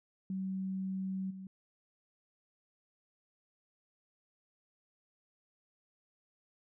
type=tone with level steps; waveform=sine; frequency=190 Hz; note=F#3; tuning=46 cents sharp; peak=-34 / -43 dBFS; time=0.3-1.47 s; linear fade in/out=2 ms; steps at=1.3 s; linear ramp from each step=10 ms; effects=none